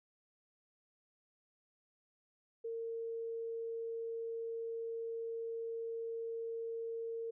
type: tone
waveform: sine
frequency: 457.5 Hz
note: A#4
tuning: 32 cents flat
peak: -38 dBFS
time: 2.64-7.31 s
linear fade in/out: 10 ms
effects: none